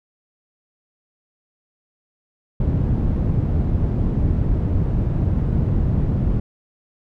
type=low-pass noise; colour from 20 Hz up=white; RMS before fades=-19 dBFS; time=2.6-6.4 s; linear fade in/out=5 ms; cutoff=130 Hz; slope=12 dB/octave; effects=none

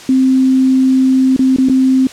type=tone with dropouts; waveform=sine; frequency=261.6 Hz; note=C4; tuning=in tune; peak=-7 dBFS; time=0.09-2.07 s; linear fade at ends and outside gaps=2 ms; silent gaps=1.364-1.392 / 1.563-1.584 / 1.687-1.696 s; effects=white hiss -33 dBFS RMS until 2.12 s + low-pass 7000 Hz 12 dB/octave

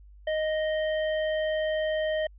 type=tone; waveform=square; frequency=622.3 Hz; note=D#5; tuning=in tune; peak=-26 dBFS; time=0.27-2.27 s; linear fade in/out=5 ms; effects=added 50 Hz sine -48 dBFS peak until 2.38 s + resampled to 8000 Hz

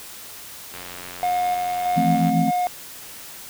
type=click train; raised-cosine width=0.3 ms; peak=-20 dBFS; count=140; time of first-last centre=0.74-2.293 s; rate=89.5 Hz
type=tone with tremolo; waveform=triangle; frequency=719 Hz; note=F#5; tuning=50 cents flat; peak=-17 dBFS; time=1.23-2.67 s; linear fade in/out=0 ms; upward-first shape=square; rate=1.6 Hz; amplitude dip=30%
type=chord; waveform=sine; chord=F major seventh; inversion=third; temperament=equal with one note detuned; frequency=164.81 / 171.81 / 220 / 261.6 Hz; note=E3 / F3 / A3 / C4; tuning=0 / -28 / 0 / 0 cents; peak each=-23 dBFS; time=1.96-2.51 s; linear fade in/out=20 ms
effects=white hiss -39 dBFS RMS until 3.49 s

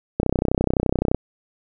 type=click train; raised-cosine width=2 ms; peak=-5 dBFS; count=31; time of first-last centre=0.2-1.146 s; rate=31.7 Hz; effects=none

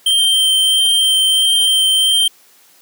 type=tone with vibrato; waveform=square; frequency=3136 Hz; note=G7; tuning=in tune; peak=-11 dBFS; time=0.06-2.28 s; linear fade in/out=5 ms; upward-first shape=sine; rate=1.5 Hz; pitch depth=10 cents each way; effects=white hiss -49 dBFS RMS until 2.81 s + high-pass 200 Hz 12 dB/octave

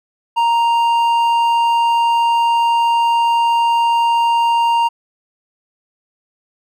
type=tone with hard clipping; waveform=sine; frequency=932.3 Hz; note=A#5; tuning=in tune; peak=-13 dBFS; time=0.36-4.89 s; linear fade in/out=20 ms; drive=6 dB; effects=none

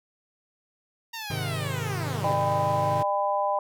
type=linear sweep; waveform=10% pulse; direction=down; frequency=932 to 110 Hz; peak=-25 dBFS; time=1.13-2.34 s; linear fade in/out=10 ms
type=chord; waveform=45% pulse; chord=Ab major; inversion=none; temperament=equal; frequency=103.83 / 130.81 / 155.56 Hz; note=Ab2 / C3 / Eb3; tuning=0 / 0 / 0 cents; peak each=-33 dBFS; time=1.3-3.03 s; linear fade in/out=5 ms
type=harmonic tone; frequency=200 Hz; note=G3; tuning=35 cents sharp; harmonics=3 / 4 / 5; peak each=-27 / -27 / -27 dBFS; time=2.24-3.59 s; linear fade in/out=2 ms
effects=none

